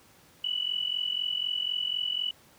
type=tone with amplitude modulation; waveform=sine; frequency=2960 Hz; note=F#7; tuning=in tune; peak=-24 dBFS; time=0.44-2.31 s; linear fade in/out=5 ms; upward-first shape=sine; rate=44 Hz; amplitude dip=80%; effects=pink hiss -58 dBFS RMS until 2.58 s + high-pass 80 Hz 12 dB/octave

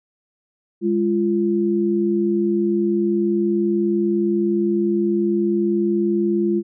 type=tone pair together; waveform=sine; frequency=205 / 344.6 Hz; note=G#3 / F4; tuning=-22 / -23 cents; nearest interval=major sixth; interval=899 cents; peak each=-20 / -18 dBFS; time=0.81-6.63 s; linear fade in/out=50 ms; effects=none

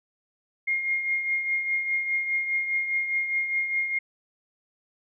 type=tone with tremolo; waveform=sine; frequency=2133 Hz; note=C7; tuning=33 cents sharp; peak=-21 dBFS; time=0.67-3.99 s; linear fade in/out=10 ms; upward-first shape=triangle; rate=4.9 Hz; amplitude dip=60%; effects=none

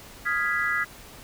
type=chord; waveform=sine; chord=F half-diminished seventh; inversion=third; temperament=equal; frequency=1244.5 / 1396.9 / 1661.2 / 1975.5 Hz; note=Eb6 / F6 / Ab6 / Cb7; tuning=0 / 0 / 0 / 0 cents; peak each=-31 / -30 / -27 / -27 dBFS; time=0.25-0.85 s; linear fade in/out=20 ms; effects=pink hiss -46 dBFS RMS until 1.23 s

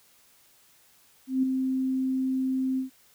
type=tone with ADSR envelope; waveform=sine; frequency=261.6 Hz; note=C4; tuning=in tune; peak=-19 dBFS; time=1.27-2.9 s; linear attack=160 ms; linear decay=6 ms; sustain=-5 dB; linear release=120 ms; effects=white hiss -60 dBFS RMS until 3.14 s

